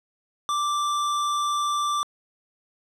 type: tone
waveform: square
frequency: 1174.7 Hz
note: D6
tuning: in tune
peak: -23 dBFS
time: 0.49-2.03 s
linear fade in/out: 0 ms
effects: low-pass 8000 Hz 12 dB/octave + 9-bit